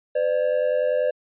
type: ring-modulated tone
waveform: triangle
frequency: 552 Hz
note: C#5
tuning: 7 cents flat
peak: -14 dBFS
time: 0.15-1.11 s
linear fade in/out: 10 ms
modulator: 45.2 Hz
effects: resampled to 8000 Hz